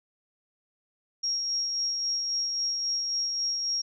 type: tone with tremolo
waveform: sine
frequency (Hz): 5590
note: F8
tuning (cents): +1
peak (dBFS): -25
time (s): 1.23-3.82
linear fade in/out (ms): 10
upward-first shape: sine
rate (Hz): 3.7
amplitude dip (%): 30
effects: none